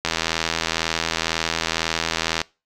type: click train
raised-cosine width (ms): 0.2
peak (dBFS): -3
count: 195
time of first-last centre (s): 0.05-2.416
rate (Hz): 82
effects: noise-tail reverb RT60 0.3 s tail -24 dB re dry